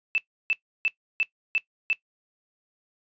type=tone bursts; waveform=sine; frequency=2637 Hz; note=E7; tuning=in tune; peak=-20 dBFS; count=6; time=0.15-1.93 s; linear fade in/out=0 ms; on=30 ms; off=320 ms; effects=noise-tail reverb RT60 0.1 s tail -18 dB re dry + resampled to 16000 Hz